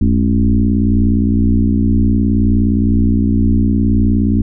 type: tone with frequency modulation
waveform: sine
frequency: 147.5 Hz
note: D3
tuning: 8 cents sharp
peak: -9 dBFS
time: 0.01-4.42 s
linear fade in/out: 5 ms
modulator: 59.4 Hz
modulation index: 2.3
effects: none